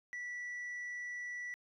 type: tone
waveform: sine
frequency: 1957 Hz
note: B6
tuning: 16 cents flat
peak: -37 dBFS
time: 0.13-1.54 s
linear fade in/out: 0 ms
effects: tanh soft clip ceiling -39 dBFS